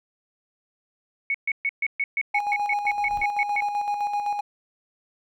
sine tone bursts, 2217 Hz, C#7, in tune, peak -21 dBFS, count 14, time 1.3-3.606 s, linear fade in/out 2 ms, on 44 ms, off 130 ms
triangle tone with tremolo, 823 Hz, G#5, 16 cents flat, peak -20 dBFS, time 2.34-4.41 s, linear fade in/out 10 ms, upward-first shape square, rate 7.8 Hz, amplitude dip 45%
brown noise with exponential growth, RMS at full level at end -39 dBFS, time 2.67-3.23 s, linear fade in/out 2 ms, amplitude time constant 120 ms
effects none

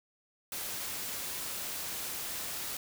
white noise, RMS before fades -38 dBFS, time 0.52-2.77 s, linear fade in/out 2 ms, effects none

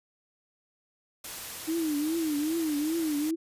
white noise, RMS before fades -39 dBFS, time 1.24-3.31 s, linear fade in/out 5 ms
sine tone with vibrato, 311.1 Hz, D#4, in tune, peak -26 dBFS, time 1.67-3.36 s, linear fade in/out 20 ms, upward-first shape triangle, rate 2.5 Hz, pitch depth 150 cents each way
effects resampled to 32000 Hz

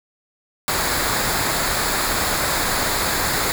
pink noise with comb filter, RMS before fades -21 dBFS, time 0.68-3.52 s, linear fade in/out 0 ms, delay 0.34 ms, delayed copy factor -0.55, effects none

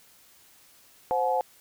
sine tone cluster, 521 / 730 / 855 Hz, C5 / F#5 / A5, -7 / -24 / -50 cents, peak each -27 dBFS, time 1.11-1.41 s, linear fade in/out 0 ms, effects white hiss -57 dBFS RMS until 1.6 s

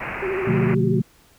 white low-pass noise, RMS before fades -30 dBFS, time 0-0.75 s, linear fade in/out 10 ms, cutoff 2600 Hz, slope 96 dB/octave
sine tone with vibrato, 379.2 Hz, F#4, 43 cents sharp, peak -22 dBFS, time 0.22-1 s, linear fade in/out 10 ms, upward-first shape sine, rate 13 Hz, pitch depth 68 cents each way
sine chord, B half-diminished seventh, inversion none, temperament just, 123.47 / 148.16 / 177.8 / 222.2 Hz, B2 / D3 / F3 / A3, 0 / +16 / +31 / +17 cents, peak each -23 dBFS, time 0.47-1.02 s, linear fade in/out 5 ms
effects pink hiss -55 dBFS RMS until 1.38 s

